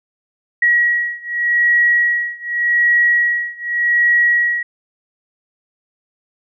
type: beating tone pair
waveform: sine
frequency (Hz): 1911 / 1911.85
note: A#6 / A#6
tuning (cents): +43 / +43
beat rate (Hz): 0.85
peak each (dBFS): -15 / -16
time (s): 0.62-4.63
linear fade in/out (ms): 5
effects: none